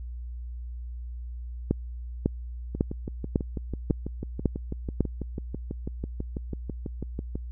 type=two click trains; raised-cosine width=3 ms; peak=-19 / -9 dBFS; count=29 / 7; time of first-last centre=2.75-7.355 / 1.71-5.007 s; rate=6.08 / 1.82 Hz; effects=added 60 Hz sine -34 dBFS peak until 7.51 s